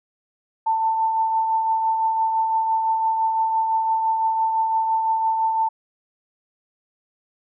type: tone with tremolo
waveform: sine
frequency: 891 Hz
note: A5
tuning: 22 cents sharp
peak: -16 dBFS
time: 0.66-5.69 s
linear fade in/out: 10 ms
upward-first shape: triangle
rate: 5.9 Hz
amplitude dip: 40%
effects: none